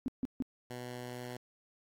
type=tone bursts; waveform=sine; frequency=258.5 Hz; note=C4; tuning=21 cents flat; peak=-30 dBFS; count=3; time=0.06-0.423 s; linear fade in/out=0 ms; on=21 ms; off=150 ms
type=tone; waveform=10% pulse; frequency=123.47 Hz; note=B2; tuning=in tune; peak=-33 dBFS; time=0.7-1.37 s; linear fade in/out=5 ms
effects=AAC 48 kbps